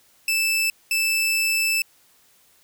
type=tone bursts at uneven times; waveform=sawtooth; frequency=2637 Hz; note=E7; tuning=in tune; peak=-16 dBFS; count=2; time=0.28-0.7 / 0.91-1.82 s; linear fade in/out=2 ms; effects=white hiss -58 dBFS RMS until 2.63 s